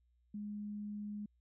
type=tone; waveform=sine; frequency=207.7 Hz; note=G#3; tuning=in tune; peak=-40 dBFS; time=0.34-1.26 s; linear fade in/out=5 ms; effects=added 60 Hz sine -70 dBFS peak until 1.4 s